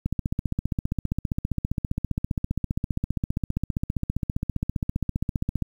click train, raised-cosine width 5 ms, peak -12 dBFS, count 85, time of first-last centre 0.06-5.623 s, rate 15.1 Hz, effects 8-bit

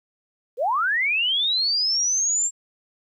sine linear sweep, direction up, 434.6 to 7490 Hz, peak -19 dBFS, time 0.57-2.51 s, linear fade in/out 50 ms, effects 10-bit

